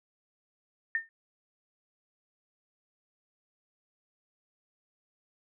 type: tone with exponential decay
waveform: sine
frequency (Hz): 1816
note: A#6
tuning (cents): -46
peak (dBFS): -23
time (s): 0.95-1.09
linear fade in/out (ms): 1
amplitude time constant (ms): 29
effects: none